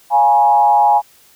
sine tone with frequency modulation, 830.6 Hz, G#5, in tune, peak -8 dBFS, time 0.1-1.02 s, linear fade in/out 50 ms, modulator 130 Hz, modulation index 0.76, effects white hiss -49 dBFS RMS until 1.35 s

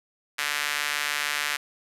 sawtooth tone with high-pass filter, 146.83 Hz, D3, in tune, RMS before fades -28 dBFS, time 0.38-1.57 s, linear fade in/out 10 ms, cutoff 1800 Hz, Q 1.5, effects resampled to 32000 Hz

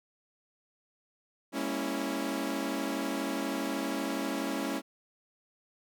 sawtooth chord, G diminished seventh, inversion none, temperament equal with one note detuned, 200.6 / 233.1 / 277.2 / 329.6 Hz, G3 / Bb3 / Db4 / Fb4, +40 / 0 / 0 / 0 cents, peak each -35 / -35 / -30 / -33 dBFS, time 1.52-4.82 s, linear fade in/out 50 ms, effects none

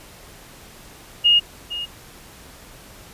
sine tone with echo, 2854 Hz, F7, 37 cents sharp, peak -11 dBFS, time 1.24-1.4 s, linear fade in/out 20 ms, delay 460 ms, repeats 1, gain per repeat -14 dB, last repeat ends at 1.86 s, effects pink hiss -44 dBFS RMS until 3.13 s + resampled to 32000 Hz

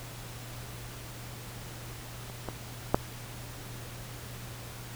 clicks, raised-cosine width 1 ms, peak -29 / -20 / -7 dBFS, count 3, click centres 2.299 / 2.487 / 2.945 s, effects added 119 Hz sine -44 dBFS peak until 4.95 s + pink hiss -45 dBFS RMS until 4.95 s

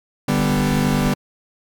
40% pulse chord, G major, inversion second, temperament equal, 146.83 / 196 / 246.9 Hz, D3 / G3 / B3, 0 / 0 / 0 cents, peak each -20 dBFS, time 0.28-1.14 s, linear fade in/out 5 ms
brown noise, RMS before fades -29 dBFS, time 0.3-1.15 s, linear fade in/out 50 ms
effects none

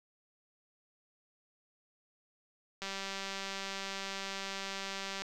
click train, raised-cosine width 0.2 ms, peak -22 dBFS, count 469, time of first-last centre 2.82-5.22 s, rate 195 Hz, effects none

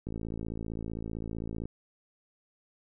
click train, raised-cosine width 3 ms, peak -24 dBFS, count 89, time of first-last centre 0.07-1.656 s, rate 55.5 Hz, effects none

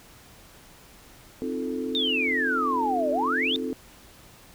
sine chord, F dominant seventh, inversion second, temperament equal, 261.6 / 311.1 / 349.2 / 440 Hz, C4 / Eb4 / F4 / A4, 0 / 0 / 0 / 0 cents, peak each -30 / -35 / -36 / -32 dBFS, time 1.42-3.73 s, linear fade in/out 0 ms
sine exponential two-way sweep, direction down then up, 3729 to 568 to 3729 Hz, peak -23 dBFS, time 1.95-3.56 s, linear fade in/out 0 ms, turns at 3.11 s
effects pink hiss -51 dBFS RMS until 4.54 s

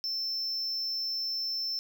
triangle tone, 5330 Hz, E8, 18 cents sharp, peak -29 dBFS, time 0.04-1.79 s, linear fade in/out 0 ms, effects none

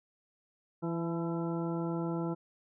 harmonic tone with a mistuned harmonic, 167.4 Hz, E3, 27 cents sharp, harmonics 1 / 2 / 3 / 4 / 5 / 6 / 8, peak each -34 / -35 / -42 / -45 / -45 / -48 / -47 dBFS, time 0.82-2.35 s, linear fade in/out 20 ms, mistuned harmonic 5, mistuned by +39 cents, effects none

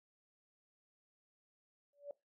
sine tone with exponential growth, 574 Hz, D5, 40 cents flat, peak -39 dBFS, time 1.93-2.11 s, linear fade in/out 2 ms, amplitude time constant 38 ms, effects noise-tail reverb RT60 0.2 s tail -20 dB re dry

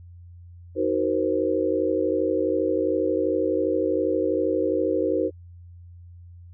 sine chord, C half-diminished seventh, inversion first, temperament just, 314 / 376.7 / 470.9 / 523.3 Hz, Eb4 / Gb4 / Bb4 / C5, +16 / +31 / +18 / 0 cents, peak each -26 dBFS, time 0.75-5.31 s, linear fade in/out 50 ms, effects added 87 Hz sine -42 dBFS peak until 6.53 s

